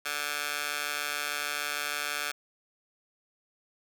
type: tone with high-pass filter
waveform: 15% pulse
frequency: 146.6 Hz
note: D3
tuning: 3 cents flat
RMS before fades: -33 dBFS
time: 0.05-2.32 s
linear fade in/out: 10 ms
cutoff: 1500 Hz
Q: 0.99
effects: none